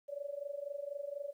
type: tone with amplitude modulation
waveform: sine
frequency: 570 Hz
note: C#5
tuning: 48 cents sharp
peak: -35 dBFS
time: 0.08-1.33 s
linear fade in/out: 20 ms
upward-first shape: sine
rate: 24.1 Hz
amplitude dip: 85%
effects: 12-bit